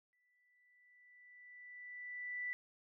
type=tone with exponential growth; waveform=sine; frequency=1975.5 Hz; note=B6; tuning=in tune; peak=-37 dBFS; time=0.13-2.53 s; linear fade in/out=0 ms; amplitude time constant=520 ms; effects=none